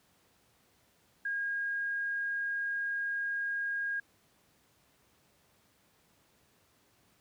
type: tone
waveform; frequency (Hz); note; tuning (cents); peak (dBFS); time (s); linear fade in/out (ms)
sine; 1628; G#6; -35; -31; 1.25-4; 5
effects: pink hiss -68 dBFS RMS until 7.2 s + high-pass 80 Hz 12 dB/octave